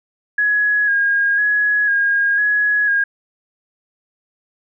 sine tone with vibrato, 1653 Hz, G#6, 9 cents flat, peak -13 dBFS, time 0.38-3.04 s, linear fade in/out 5 ms, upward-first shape square, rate 1 Hz, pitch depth 27 cents each way, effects none

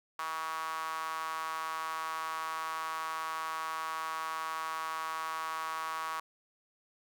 sawtooth tone with high-pass filter, 160.3 Hz, E3, 48 cents flat, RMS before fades -37 dBFS, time 0.19-6.2 s, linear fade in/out 0 ms, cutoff 1100 Hz, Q 5.4, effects none

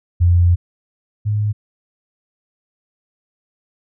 sine tone pair in turn, 87.31 / 105.18 Hz, F2 / G#2, 0 / +22 cents, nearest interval minor third, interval 322 cents, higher second, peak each -9 / -15 dBFS, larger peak first, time 0.2-0.56 / 1.25-1.53 s, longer first, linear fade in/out 20 ms, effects none

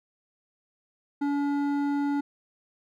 sine tone with hard clipping, 285.3 Hz, C#4, 50 cents sharp, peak -26 dBFS, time 1.21-2.21 s, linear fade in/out 10 ms, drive 10 dB, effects none

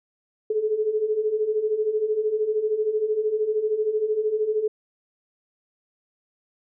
sine beating tone pair, 420.5 / 433.5 Hz, G#4 / A4, +22 / -26 cents, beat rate 13 Hz, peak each -27 / -22 dBFS, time 0.5-4.68 s, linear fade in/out 5 ms, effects none

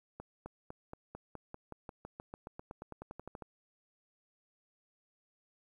accelerating click train, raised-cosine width 1 ms, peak -30 dBFS, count 23, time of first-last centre 0.2-3.423 s, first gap 260 ms, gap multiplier 0.94, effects 11-bit

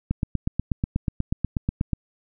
click train, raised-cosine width 5 ms, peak -10 dBFS, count 16, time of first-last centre 0.11-1.933 s, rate 8.23 Hz, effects none

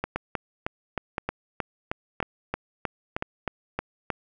two click trains, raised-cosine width 0.5 ms, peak -12 / -12 dBFS, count 14 / 4, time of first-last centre 0.04-4.103 / 0.16-3.224 s, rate 3.2 / 0.979 Hz, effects none

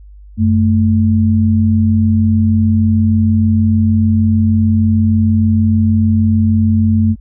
sine tone pair together, 93.49 / 220 Hz, F#2 / A3, +18 / 0 cents, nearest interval octave + minor third, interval 1482 cents, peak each -11 dBFS, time 0.37-7.16 s, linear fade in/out 50 ms, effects added 50 Hz sine -34 dBFS peak until 7.2 s

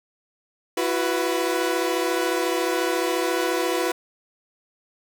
sawtooth chord, E suspended second, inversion none, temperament equal with one note detuned, 335.8 / 370 / 493.9 Hz, E4 / F#4 / B4, +32 / 0 / 0 cents, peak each -22 dBFS, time 0.77-3.92 s, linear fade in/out 5 ms, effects none

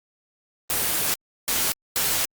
white noise bursts at uneven times, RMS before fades -23 dBFS, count 3, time 0.7-1.14 / 1.48-1.72 / 1.96-2.25 s, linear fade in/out 0 ms, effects Opus 24 kbps

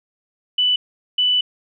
sine tone bursts at uneven times, 2982 Hz, F#7, 13 cents sharp, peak -14 dBFS, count 2, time 0.58-0.76 / 1.18-1.41 s, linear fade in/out 5 ms, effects none

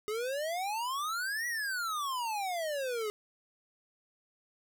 square exponential two-way sweep, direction up then down, 413 to 1955 to 413 Hz, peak -33 dBFS, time 0.08-3.1 s, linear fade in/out 0 ms, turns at 1.47 s, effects none

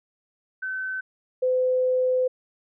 sine tone pair in turn, 1526 / 509.2 Hz, G6 / C5, -47 / -47 cents, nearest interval octave + perfect fifth, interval 1900 cents, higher first, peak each -27 / -19 dBFS, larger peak second, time 0.62-1.01 / 1.42-2.28 s, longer second, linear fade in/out 10 ms, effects none

